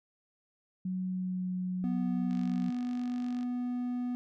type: tone with pitch glide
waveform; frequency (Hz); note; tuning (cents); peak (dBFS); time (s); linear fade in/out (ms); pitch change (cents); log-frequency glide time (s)
sine; 185 to 182.98; F#3 to F#3; 0 to -19; -31; 0.85-2.7; 5; -19; 1.06-1.51
type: tone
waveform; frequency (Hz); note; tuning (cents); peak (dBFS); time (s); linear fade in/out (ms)
triangle; 246.4; B3; -4; -29; 1.84-4.15; 0
type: click train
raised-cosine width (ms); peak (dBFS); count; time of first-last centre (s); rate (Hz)
0.2; -34; 55; 2.31-3.43; 48.2
effects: none